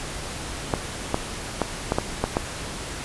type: clicks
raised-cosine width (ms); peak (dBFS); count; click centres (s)
1; -6; 7; 0.738 / 1.144 / 1.617 / 1.921 / 1.985 / 2.24 / 2.369
effects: pink hiss -33 dBFS RMS until 3.04 s + resampled to 24000 Hz